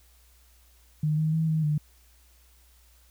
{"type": "tone with pitch steps", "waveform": "sine", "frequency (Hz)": [152.7, 156.5, 160.5, 157.6, 150.2], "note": ["D#3", "D#3", "E3", "D#3", "D3"], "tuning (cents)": [-32, 10, -46, 23, 39], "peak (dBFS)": -22, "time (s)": [1.03, 1.78], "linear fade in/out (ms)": 5, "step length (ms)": 150, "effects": ["added 60 Hz sine -57 dBFS peak until 3.1 s", "white hiss -62 dBFS RMS until 3.1 s"]}